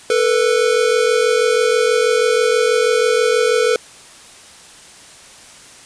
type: tone pair together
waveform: square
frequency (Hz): 443.8 / 490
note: A4 / B4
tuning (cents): +15 / -14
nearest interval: major second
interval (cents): 171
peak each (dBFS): -16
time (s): 0.1-3.76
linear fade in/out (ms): 2
effects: white hiss -41 dBFS RMS until 5.85 s + resampled to 22050 Hz